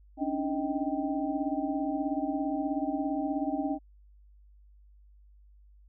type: tone cluster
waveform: sine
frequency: 275.6 / 292.5 / 310.9 / 629 / 783 Hz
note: C#4 / D4 / D#4 / D#5 / G5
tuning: -10 / -7 / -1 / +19 / -2 cents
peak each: -33 / -32 / -39 / -37 / -36 dBFS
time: 0.17-3.79 s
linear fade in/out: 50 ms
effects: added 50 Hz sine -54 dBFS peak until 5.88 s